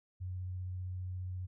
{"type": "tone with vibrato", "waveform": "sine", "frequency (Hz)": 91.6, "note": "F#2", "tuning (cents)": -17, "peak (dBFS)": -37, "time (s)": [0.2, 1.47], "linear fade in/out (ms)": 20, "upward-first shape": "sine", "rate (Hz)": 15, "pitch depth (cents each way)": 10, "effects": []}